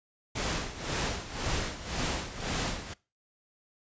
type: noise with tremolo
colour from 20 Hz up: pink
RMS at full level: -30 dBFS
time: 0.35-2.94 s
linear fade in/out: 10 ms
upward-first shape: sine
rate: 1.9 Hz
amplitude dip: 75%
effects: noise-tail reverb RT60 0.3 s tail -22 dB re dry + resampled to 16000 Hz